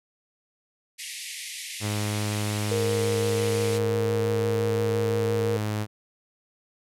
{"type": "band-pass noise", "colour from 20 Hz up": "pink", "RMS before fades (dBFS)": -37, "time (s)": [0.98, 3.79], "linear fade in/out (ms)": 20, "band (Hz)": [1900, 12000], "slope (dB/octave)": 96}
{"type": "tone with pitch glide", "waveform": "sawtooth", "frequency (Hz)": [104.7, 106.1], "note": ["G#2", "G#2"], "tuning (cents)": [15, 38], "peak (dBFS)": -22, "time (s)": [1.8, 5.87], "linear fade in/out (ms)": 50, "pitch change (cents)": 23, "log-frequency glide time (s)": [3.26, 4.01]}
{"type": "tone with vibrato", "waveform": "sine", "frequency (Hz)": 466.2, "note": "A#4", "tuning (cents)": 0, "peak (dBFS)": -24, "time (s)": [2.71, 5.57], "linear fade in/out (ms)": 5, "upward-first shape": "sine", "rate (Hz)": 5.8, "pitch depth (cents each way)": 16}
{"effects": []}